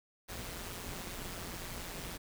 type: noise with amplitude modulation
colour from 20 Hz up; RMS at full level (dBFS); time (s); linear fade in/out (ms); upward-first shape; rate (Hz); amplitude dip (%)
pink; -40; 0.28-2.18; 20; sine; 177; 65
effects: none